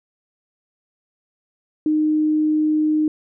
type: tone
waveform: sine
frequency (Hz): 307.3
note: D#4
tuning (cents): -21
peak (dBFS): -15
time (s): 1.86-3.08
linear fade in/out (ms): 2
effects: none